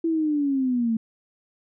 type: linear sweep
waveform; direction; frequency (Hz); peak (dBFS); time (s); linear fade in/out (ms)
sine; down; 333.4 to 220; -20; 0.04-0.97; 5
effects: none